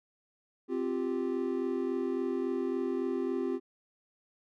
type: chord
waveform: triangle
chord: C suspended fourth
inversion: none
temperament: just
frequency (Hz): 261.6 / 348.8 / 392.4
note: C4 / F4 / G4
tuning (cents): 0 / -2 / +2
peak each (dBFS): -32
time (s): 0.68-3.6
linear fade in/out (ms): 50
effects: none